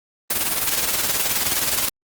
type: noise with tremolo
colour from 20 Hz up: white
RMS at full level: -19 dBFS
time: 0.3-1.89 s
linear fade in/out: 5 ms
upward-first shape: sine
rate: 19 Hz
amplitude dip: 55%
effects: Opus 24 kbps